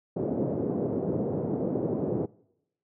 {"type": "band-pass noise", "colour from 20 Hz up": "white", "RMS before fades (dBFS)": -29, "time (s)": [0.16, 2.26], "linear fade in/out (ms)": 10, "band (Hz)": [120, 480], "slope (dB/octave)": 24, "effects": ["noise-tail reverb RT60 0.8 s tail -23 dB re dry"]}